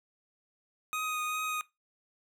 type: tone with vibrato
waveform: 25% pulse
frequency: 1247 Hz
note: D#6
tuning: 3 cents sharp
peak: -28 dBFS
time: 0.93-1.61 s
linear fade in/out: 0 ms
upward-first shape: triangle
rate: 2.5 Hz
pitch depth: 16 cents each way
effects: noise-tail reverb RT60 0.2 s tail -19 dB re dry